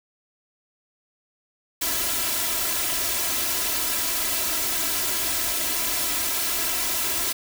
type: noise with comb filter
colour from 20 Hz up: white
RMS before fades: -25 dBFS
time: 1.81-7.33 s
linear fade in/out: 10 ms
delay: 3 ms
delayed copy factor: +0.9
effects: none